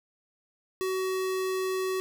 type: tone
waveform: square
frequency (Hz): 376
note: F#4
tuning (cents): +28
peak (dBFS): -28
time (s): 0.81-2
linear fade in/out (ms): 0
effects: none